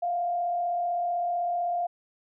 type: tone with frequency modulation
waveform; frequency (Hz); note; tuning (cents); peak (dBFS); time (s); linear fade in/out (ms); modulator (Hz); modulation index
sine; 700; F5; +4; -25; 0.02-1.87; 10; 35.8; 0.47
effects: none